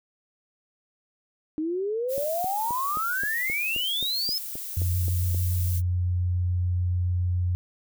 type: exponential sweep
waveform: sine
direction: up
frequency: 303 to 5274 Hz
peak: -25 dBFS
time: 1.58-4.38 s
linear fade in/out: 0 ms
type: noise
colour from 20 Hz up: violet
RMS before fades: -35 dBFS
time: 2.08-5.82 s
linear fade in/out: 50 ms
type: click train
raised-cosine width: 2 ms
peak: -25 dBFS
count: 13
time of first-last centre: 2.18-5.346 s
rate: 3.79 Hz
type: tone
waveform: sine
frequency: 89.3 Hz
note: F2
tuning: 39 cents sharp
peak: -22 dBFS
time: 4.77-7.55 s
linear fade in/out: 0 ms
effects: none